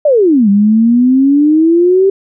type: exponential two-way sweep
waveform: sine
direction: down then up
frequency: 622.3 to 196.9 to 394.3 Hz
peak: -5 dBFS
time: 0.05-2.1 s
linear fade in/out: 5 ms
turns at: 0.49 s
effects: none